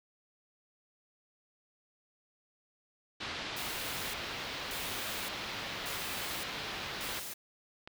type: low-pass noise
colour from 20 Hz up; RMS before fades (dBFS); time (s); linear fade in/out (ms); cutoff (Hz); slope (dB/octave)
white; -40; 3.2-7.2; 10; 4200; 24
type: noise with tremolo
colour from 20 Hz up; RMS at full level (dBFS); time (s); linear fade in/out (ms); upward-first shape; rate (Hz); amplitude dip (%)
white; -42; 3.56-7.34; 10; square; 0.87; 80
type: click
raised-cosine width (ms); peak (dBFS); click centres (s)
0.3; -30; 7.875
effects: none